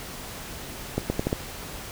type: accelerating click train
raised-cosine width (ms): 2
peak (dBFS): -10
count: 5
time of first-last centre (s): 0.98-1.329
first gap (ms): 120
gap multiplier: 0.79
effects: pink hiss -38 dBFS RMS until 1.91 s